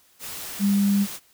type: tone in noise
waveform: sine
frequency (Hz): 200.4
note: G3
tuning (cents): +38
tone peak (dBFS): -17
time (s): 0.59-1.07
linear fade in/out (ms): 50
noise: white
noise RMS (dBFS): -35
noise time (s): 0.19-1.2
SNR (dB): +15
effects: white hiss -59 dBFS RMS until 1.33 s